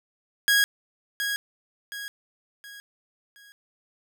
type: tone with echo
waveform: sawtooth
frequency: 1648 Hz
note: G#6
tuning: 14 cents flat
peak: -14 dBFS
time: 0.48-0.64 s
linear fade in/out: 0 ms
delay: 720 ms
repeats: 4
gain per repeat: -8 dB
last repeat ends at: 3.52 s
effects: none